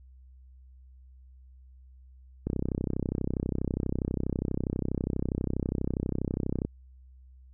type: click train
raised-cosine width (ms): 3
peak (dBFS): -16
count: 136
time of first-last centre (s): 2.47-6.65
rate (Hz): 32.3
effects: added 64 Hz sine -50 dBFS peak until 7.53 s